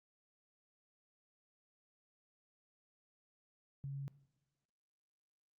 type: tone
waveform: sine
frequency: 138.59 Hz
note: C#3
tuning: in tune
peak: -40 dBFS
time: 3.84-4.08 s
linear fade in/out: 0 ms
effects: noise-tail reverb RT60 1.0 s tail -19 dB re dry + Opus 48 kbps